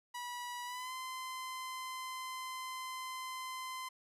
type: tone with pitch glide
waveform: sawtooth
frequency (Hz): 974 to 1031.9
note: B5 to C6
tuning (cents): -24 to -24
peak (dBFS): -37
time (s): 0.14-3.89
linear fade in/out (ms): 10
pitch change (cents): +100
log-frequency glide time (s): 0.65-0.93
effects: resampled to 32000 Hz